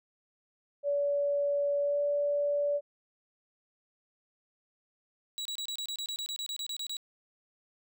sine tone with pitch glide, 572 to 577.6 Hz, D5 to D5, -46 to -29 cents, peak -26 dBFS, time 0.83-2.81 s, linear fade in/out 50 ms, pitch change +17 cents, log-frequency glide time 1.8-2 s
35% pulse tone bursts, 3896 Hz, B7, 24 cents flat, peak -32 dBFS, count 16, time 5.38-6.968 s, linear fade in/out 0 ms, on 73 ms, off 28 ms
effects none

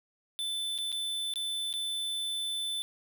square tone with dropouts, 3520 Hz, A7, in tune, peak -32 dBFS, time 0.39-2.82 s, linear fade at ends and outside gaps 0 ms, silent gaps 0.779-0.786 / 0.919-0.926 / 1.338-1.358 / 1.728-1.738 s, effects 10-bit

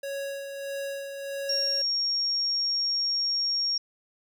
square tone with tremolo, 554.4 Hz, C#5, in tune, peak -31 dBFS, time 0.03-1.82 s, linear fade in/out 5 ms, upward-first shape sine, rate 1.6 Hz, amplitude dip 45%
sine tone, 5560 Hz, F8, 9 cents flat, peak -24 dBFS, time 1.49-3.78 s, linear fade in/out 5 ms
effects none

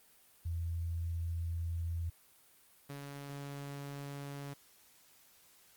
sine / sawtooth tone pair in turn, 84 / 141.27 Hz, E2 / C#3, +33 / +33 cents, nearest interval major sixth, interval 900 cents, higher second, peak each -34 / -38 dBFS, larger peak first, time 0.45-2.1 / 2.89-4.54 s, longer neither, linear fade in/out 10 ms, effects white hiss -64 dBFS RMS until 5.76 s + Opus 32 kbps

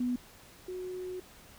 sine tone pair in turn, 246.9 / 366.6 Hz, B3 / F#4, 0 / -16 cents, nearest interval perfect fifth, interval 684 cents, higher second, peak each -28 / -36 dBFS, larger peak first, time 0-0.16 / 0.68-1.2 s, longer second, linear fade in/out 5 ms, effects pink hiss -55 dBFS RMS until 1.58 s

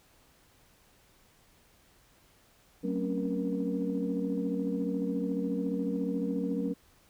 sine tone cluster, 187.4 / 224.8 / 265 / 279.1 / 472.8 Hz, F#3 / A3 / C4 / C#4 / A#4, +22 / +37 / +22 / +12 / +24 cents, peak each -33 / -36 / -37 / -33 / -36 dBFS, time 2.83-6.74 s, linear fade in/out 20 ms, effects tanh soft clip ceiling -19 dBFS + pink hiss -63 dBFS RMS until 7.09 s

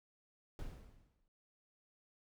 brown noise with exponential decay, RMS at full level -42 dBFS, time 0.59-1.28 s, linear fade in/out 1 ms, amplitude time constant 150 ms, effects none

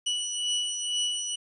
sawtooth beating tone pair, 2946 / 2948.1 Hz, F#7 / F#7, -8 / -7 cents, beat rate 2.1 Hz, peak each -30 / -25 dBFS, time 0.06-1.36 s, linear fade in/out 10 ms, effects resampled to 24000 Hz + 10-bit

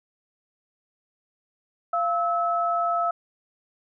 sine tone pair together, 689.8 / 1300 Hz, F5 / E6, -22 / -24 cents, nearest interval major seventh, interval 1098 cents, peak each -24 dBFS, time 1.93-3.11 s, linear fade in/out 5 ms, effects none

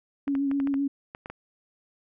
sine tone with vibrato, 277.2 Hz, C#4, in tune, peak -23 dBFS, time 0.27-0.88 s, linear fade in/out 10 ms, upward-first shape sine, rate 7.7 Hz, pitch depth 29 cents each way
clicks, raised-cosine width 0.5 ms, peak -23 dBFS, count 9, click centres 0.279 / 0.352 / 0.514 / 0.601 / 0.673 / 0.741 / 1.149 / 1.259 / 1.3 s
effects none

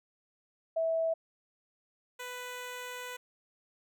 sine / 10% pulse tone pair in turn, 653 / 496.3 Hz, E5 / B4, -17 / +8 cents, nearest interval perfect fourth, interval 475 cents, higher first, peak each -27 / -31 dBFS, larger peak first, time 0.76-1.14 / 2.19-3.17 s, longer second, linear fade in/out 10 ms, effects none

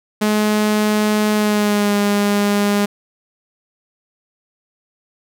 sawtooth tone with pitch glide, 211.9 to 204.1 Hz, G#3 to G#3, +35 to -30 cents, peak -10 dBFS, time 0.21-2.86 s, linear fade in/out 10 ms, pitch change -65 cents, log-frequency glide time 1.34-1.95 s, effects none

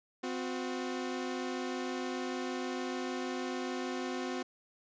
sawtooth tone pair together, 257 / 362.2 Hz, C4 / F#4, -31 / -37 cents, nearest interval tritone, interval 594 cents, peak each -33 / -34 dBFS, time 0.23-4.43 s, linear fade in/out 10 ms, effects resampled to 16000 Hz

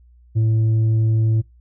sine tone with tanh clipping, 111 Hz, A2, 16 cents sharp, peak -15 dBFS, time 0.35-1.42 s, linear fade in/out 20 ms, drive 4 dB, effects noise-tail reverb RT60 0.2 s tail -26 dB re dry + added 60 Hz sine -47 dBFS peak until 1.6 s

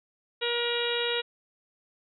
harmonic tone, 475.8 Hz, A#4, 35 cents sharp, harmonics 1 / 2 / 3 / 4 / 5 / 6 / 7 / 8, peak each -30 / -39 / -36 / -37 / -37 / -34 / -36 / -33 dBFS, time 0.41-1.22 s, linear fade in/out 20 ms, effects none

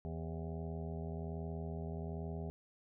harmonic tone with a mistuned harmonic, 81.2 Hz, E2, 26 cents flat, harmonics 1 / 2 / 3 / 5 / 6 / 7 / 8 / 9 / 10, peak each -43 / -43 / -50 / -48 / -59 / -59 / -53 / -56 / -61 dBFS, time 0.05-2.5 s, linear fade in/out 0 ms, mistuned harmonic 6, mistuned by +90 cents, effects none

